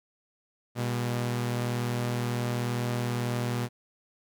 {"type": "tone pair together", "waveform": "sawtooth", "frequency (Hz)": [121.1, 202.6], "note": ["B2", "G#3"], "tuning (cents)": [-34, -43], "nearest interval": "major sixth", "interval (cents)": 891, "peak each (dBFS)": [-24, -33], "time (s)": [0.75, 3.69], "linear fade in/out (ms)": 50, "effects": []}